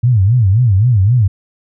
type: tone with vibrato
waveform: sine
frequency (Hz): 109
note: A2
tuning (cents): -16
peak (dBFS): -7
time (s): 0.03-1.28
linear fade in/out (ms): 10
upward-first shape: sine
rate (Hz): 3.8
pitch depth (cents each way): 270
effects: none